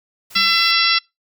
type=noise; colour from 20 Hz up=white; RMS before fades=-40 dBFS; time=0.3-0.72 s; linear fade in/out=10 ms
type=harmonic tone; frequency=673 Hz; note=E5; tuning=36 cents sharp; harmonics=2 / 3 / 4 / 5 / 6 / 7 / 8; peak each=-21 / -21 / -21 / -21 / -21 / -21 / -21 dBFS; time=0.35-0.99 s; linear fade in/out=10 ms
type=tone with exponential decay; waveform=sine; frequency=195.1 Hz; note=G3; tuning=8 cents flat; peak=-29 dBFS; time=0.36-0.74 s; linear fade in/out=0 ms; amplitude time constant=82 ms
effects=noise-tail reverb RT60 0.2 s tail -26 dB re dry